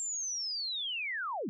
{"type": "linear sweep", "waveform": "sine", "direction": "down", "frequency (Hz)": [7459, 164.81], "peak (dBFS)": -33, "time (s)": [0, 1.49], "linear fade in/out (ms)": 0, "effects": []}